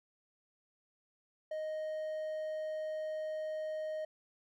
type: tone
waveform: triangle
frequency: 622.3 Hz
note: D#5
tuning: in tune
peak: -34 dBFS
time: 1.51-4.05 s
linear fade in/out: 5 ms
effects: none